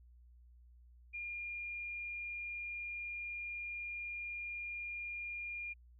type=tone; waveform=sine; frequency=2412 Hz; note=D7; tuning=46 cents sharp; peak=-40 dBFS; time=1.13-5.74 s; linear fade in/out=20 ms; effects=added 60 Hz sine -58 dBFS peak until 5.99 s